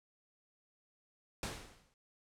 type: noise with exponential decay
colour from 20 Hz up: pink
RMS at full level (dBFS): -37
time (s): 1.43-1.94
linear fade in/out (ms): 1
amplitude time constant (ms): 110
effects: low-pass 9000 Hz 12 dB/octave